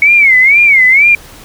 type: tone with vibrato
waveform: sine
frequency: 2199 Hz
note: C#7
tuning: 14 cents flat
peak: -3 dBFS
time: 0.02-1.15 s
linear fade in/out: 2 ms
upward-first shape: sine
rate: 2.1 Hz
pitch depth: 160 cents each way
effects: pink hiss -35 dBFS RMS until 1.44 s